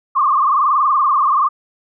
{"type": "tone with frequency modulation", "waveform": "sine", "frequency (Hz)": 1136, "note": "C#6", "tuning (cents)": 42, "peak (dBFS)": -11, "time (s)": [0.15, 1.49], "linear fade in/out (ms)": 20, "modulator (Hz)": 21.1, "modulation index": 4.1, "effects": []}